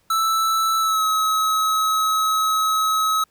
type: tone with pitch glide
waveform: square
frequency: 1318 to 1282 Hz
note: E6 to E6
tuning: -1 to -49 cents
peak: -18 dBFS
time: 0.1-3.24 s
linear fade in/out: 5 ms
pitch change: -48 cents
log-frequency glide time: 0.79-1.04 s
effects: pink hiss -63 dBFS RMS until 3.3 s